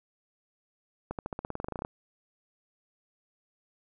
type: accelerating click train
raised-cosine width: 1 ms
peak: -20 dBFS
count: 16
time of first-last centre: 1.11-1.849 s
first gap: 78 ms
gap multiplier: 0.93
effects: none